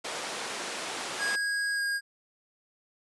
pink band-pass noise, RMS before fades -36 dBFS, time 0.04-1.36 s, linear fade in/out 10 ms, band 450 to 8900 Hz, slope 12 dB/octave
square tone with pitch glide, 1643 to 1626.9 Hz, G#6 to G#6, -19 to -36 cents, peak -28 dBFS, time 1.18-2.01 s, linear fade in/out 50 ms, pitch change -17 cents, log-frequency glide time 1.74-1.81 s
effects resampled to 24000 Hz

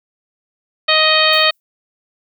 harmonic tone, 625 Hz, D#5, 8 cents sharp, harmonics 1 / 2 / 3 / 4 / 5 / 6 / 7, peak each -18 / -18 / -18 / -18 / -18 / -18 / -18 dBFS, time 0.88-1.51 s, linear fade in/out 10 ms
violet noise with exponential decay, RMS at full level -30 dBFS, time 1.33-1.6 s, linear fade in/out 0 ms, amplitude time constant 58 ms
effects none

